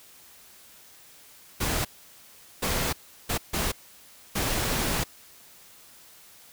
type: noise bursts at uneven times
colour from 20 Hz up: pink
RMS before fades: -27 dBFS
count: 5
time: 1.6-1.85 / 2.62-2.93 / 3.29-3.38 / 3.53-3.72 / 4.35-5.04 s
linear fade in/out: 10 ms
effects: white hiss -52 dBFS RMS until 6.52 s